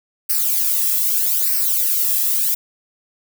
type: noise with flanger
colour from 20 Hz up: violet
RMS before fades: -18 dBFS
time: 0.29-2.55 s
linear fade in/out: 10 ms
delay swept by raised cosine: 0.28 to 1.38 ms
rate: 0.8 Hz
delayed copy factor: -0.7
effects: none